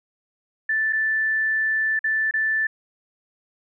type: tone with dropouts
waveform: sine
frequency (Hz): 1760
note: A6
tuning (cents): 0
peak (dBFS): -19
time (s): 0.69-2.67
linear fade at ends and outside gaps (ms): 5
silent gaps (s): 0.926-0.93 / 1.992-2.041 / 2.311-2.338
effects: none